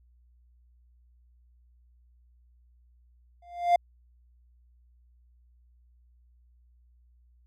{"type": "tone with exponential growth", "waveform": "triangle", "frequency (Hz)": 698.5, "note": "F5", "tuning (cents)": 0, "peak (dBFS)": -13, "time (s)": [3.42, 3.76], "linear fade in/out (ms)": 5, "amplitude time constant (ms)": 73, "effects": ["added 60 Hz sine -58 dBFS peak until 7.46 s"]}